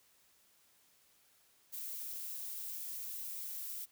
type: noise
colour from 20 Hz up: violet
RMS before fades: -43 dBFS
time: 1.72-3.86 s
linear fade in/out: 20 ms
effects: white hiss -69 dBFS RMS until 3.91 s